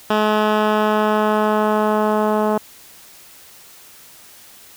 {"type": "tone with low-pass filter sweep", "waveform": "10% pulse", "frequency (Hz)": 213.3, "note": "G#3", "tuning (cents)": 46, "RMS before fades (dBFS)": -17, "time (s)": [0.1, 2.58], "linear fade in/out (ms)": 5, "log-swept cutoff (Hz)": [3000, 930], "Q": 0.81, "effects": ["white hiss -44 dBFS RMS until 4.76 s"]}